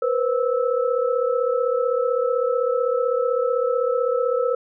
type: tone cluster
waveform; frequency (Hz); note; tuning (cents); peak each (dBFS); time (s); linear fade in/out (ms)
sine; 482.2 / 518 / 1311; B4 / C5 / E6; -41 / -17 / -10; -21 / -22 / -28; 0.02-4.55; 5
effects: none